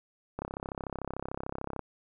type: click train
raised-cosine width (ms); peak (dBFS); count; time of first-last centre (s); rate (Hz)
1; -21; 48; 0.39-1.793; 33.5
effects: none